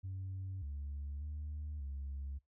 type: tone with pitch steps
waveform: sine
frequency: 94.8 / 71.3 / 75 / 69 Hz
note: F#2 / C#2 / D2 / C#2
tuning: +43 / +49 / +37 / -7 cents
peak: -38 dBFS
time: 0.03-2.39 s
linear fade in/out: 20 ms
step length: 590 ms
effects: noise-tail reverb RT60 0.2 s tail -25 dB re dry + tanh soft clip ceiling -37 dBFS